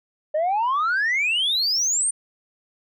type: exponential sweep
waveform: sine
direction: up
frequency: 594 to 9160 Hz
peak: -17 dBFS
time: 0.34-2.11 s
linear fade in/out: 10 ms
effects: tanh soft clip ceiling -17 dBFS